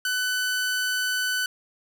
sawtooth tone, 1500 Hz, F#6, 23 cents sharp, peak -20 dBFS, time 0.05-1.46 s, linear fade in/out 2 ms, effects none

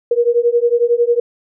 sine beating tone pair, 470.2 / 481.2 Hz, A#4 / B4, +15 / -45 cents, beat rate 11 Hz, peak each -14 dBFS, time 0.11-1.2 s, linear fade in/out 5 ms, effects none

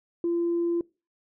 sine tone, 341.8 Hz, F4, 37 cents flat, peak -22 dBFS, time 0.24-0.81 s, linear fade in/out 2 ms, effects noise-tail reverb RT60 0.3 s tail -24 dB re dry + tanh soft clip ceiling -19 dBFS

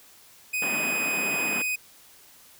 45% pulse tone, 2500 Hz, D#7, 8 cents sharp, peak -25 dBFS, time 0.53-1.76 s, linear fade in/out 10 ms
pink band-pass noise, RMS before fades -34 dBFS, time 0.62-1.62 s, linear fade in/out 2 ms, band 170 to 3100 Hz, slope 48 dB/octave
effects white hiss -53 dBFS RMS until 2.59 s

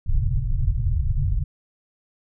pink low-pass noise, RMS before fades -21 dBFS, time 0.06-1.44 s, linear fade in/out 10 ms, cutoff 140 Hz, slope 96 dB/octave, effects none

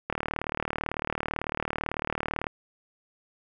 click train, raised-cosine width 0.5 ms, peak -13 dBFS, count 91, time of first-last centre 0.1-2.468 s, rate 38 Hz, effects none

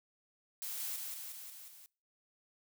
blue noise with echo, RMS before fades -41 dBFS, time 0.62-0.96 s, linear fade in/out 0 ms, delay 180 ms, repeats 5, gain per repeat -3 dB, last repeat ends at 1.86 s, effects noise-tail reverb RT60 0.4 s tail -25 dB re dry

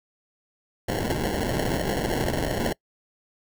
white noise with sample-and-hold, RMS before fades -26 dBFS, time 0.88-2.73 s, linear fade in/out 5 ms, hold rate 1225 Hz, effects noise-tail reverb RT60 0.1 s tail -25 dB re dry

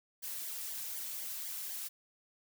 blue noise with flanger, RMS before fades -41 dBFS, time 0.22-1.89 s, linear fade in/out 20 ms, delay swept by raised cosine 0.74 to 2.84 ms, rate 4 Hz, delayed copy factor -0.8, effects none

